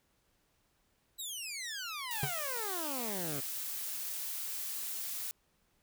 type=exponential sweep; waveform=15% pulse; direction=down; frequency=3976 to 131.6 Hz; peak=-32 dBFS; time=1.18-3.41 s; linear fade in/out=20 ms
type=noise; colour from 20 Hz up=blue; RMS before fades=-39 dBFS; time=2.11-5.31 s; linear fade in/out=0 ms
type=tone with exponential decay; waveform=square; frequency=140.1 Hz; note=C#3; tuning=19 cents sharp; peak=-29 dBFS; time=2.23-2.33 s; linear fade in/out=2 ms; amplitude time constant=21 ms
effects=pink hiss -74 dBFS RMS until 5.82 s

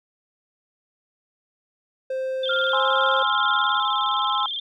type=tone with pitch glide; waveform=triangle; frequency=523.3 to 531.2 Hz; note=C5 to C5; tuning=0 to +26 cents; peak=-22 dBFS; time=2.1-3.23 s; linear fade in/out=5 ms; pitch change=+26 cents; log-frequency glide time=2.53-3.01 s
type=tone with vibrato; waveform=sine; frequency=3372 Hz; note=G#7; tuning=26 cents sharp; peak=-26 dBFS; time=2.43-4.6 s; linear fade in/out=5 ms; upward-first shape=square; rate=19 Hz; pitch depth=82 cents each way
type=tone with tremolo; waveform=sine; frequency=1398 Hz; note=F6; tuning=1 cent sharp; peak=-21 dBFS; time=2.49-3.8 s; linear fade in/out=5 ms; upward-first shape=triangle; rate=2.2 Hz; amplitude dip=35%
type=chord; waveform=sine; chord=Ab augmented; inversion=none; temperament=equal; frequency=830.6 / 1046.5 / 1318.5 Hz; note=Ab5 / C6 / E6; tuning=0 / 0 / 0 cents; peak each=-27 / -24 / -25 dBFS; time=2.73-4.46 s; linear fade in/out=2 ms
effects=none

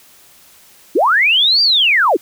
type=linear two-way sweep; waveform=sine; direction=up then down; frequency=261.9 to 4775 to 261.9 Hz; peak=-9 dBFS; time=0.95-2.17 s; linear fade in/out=10 ms; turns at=1.62 s; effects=white hiss -46 dBFS RMS until 2.21 s

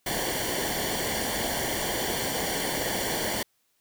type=noise with comb filter; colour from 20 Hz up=pink; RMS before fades=-29 dBFS; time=0.06-3.43 s; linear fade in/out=5 ms; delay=0.78 ms; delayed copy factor=-0.75; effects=white hiss -71 dBFS RMS until 3.8 s

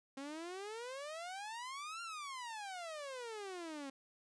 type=exponential two-way sweep; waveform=sawtooth; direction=up then down; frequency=266.2 to 1400 to 266.2 Hz; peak=-40 dBFS; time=0.17-3.9 s; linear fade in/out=5 ms; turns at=2.02 s; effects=resampled to 22050 Hz

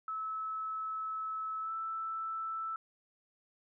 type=tone with pitch glide; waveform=sine; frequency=1300 to 1321.2 Hz; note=E6 to E6; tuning=-24 to +4 cents; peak=-35 dBFS; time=0.08-2.76 s; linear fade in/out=2 ms; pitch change=+28 cents; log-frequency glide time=1.61-1.72 s; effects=none

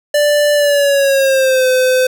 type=tone with pitch glide; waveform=square; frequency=588 to 511.9 Hz; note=D5 to C5; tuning=+2 to -38 cents; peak=-10 dBFS; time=0.14-2.07 s; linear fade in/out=5 ms; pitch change=-240 cents; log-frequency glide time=0.54-1.68 s; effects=none

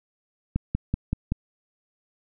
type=click train; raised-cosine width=5 ms; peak=-11 dBFS; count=5; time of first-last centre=0.56-1.32 s; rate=5.26 Hz; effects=none

